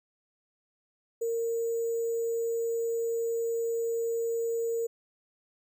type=tone with sample-and-hold; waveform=sine; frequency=460.6 Hz; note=A#4; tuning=21 cents flat; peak=-27 dBFS; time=1.21-4.87 s; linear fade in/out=10 ms; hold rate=7350 Hz; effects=none